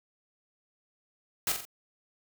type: noise with echo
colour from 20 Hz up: white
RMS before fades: -28 dBFS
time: 1.47-1.52 s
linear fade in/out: 2 ms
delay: 44 ms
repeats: 3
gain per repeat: -6 dB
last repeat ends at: 1.652 s
effects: none